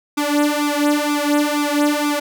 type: tone with flanger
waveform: sawtooth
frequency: 293.7 Hz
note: D4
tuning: in tune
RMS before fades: -18 dBFS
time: 0.17-2.2 s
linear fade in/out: 10 ms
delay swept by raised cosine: 0.82 to 3.32 ms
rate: 2.1 Hz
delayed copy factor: +0.8
effects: none